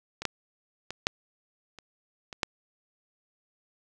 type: clicks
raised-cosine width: 0.2 ms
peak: -18 / -9 / -18 / -6 / -28 / -22 / -8 dBFS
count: 7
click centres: 0.22 / 0.253 / 0.906 / 1.069 / 1.787 / 2.328 / 2.432 s
effects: none